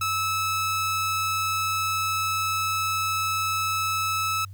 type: tone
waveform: sawtooth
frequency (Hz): 1303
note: E6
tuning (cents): -20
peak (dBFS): -20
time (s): 0.01-4.45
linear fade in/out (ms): 5
effects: added 97 Hz sine -38 dBFS peak until 4.53 s + white hiss -65 dBFS RMS until 4.53 s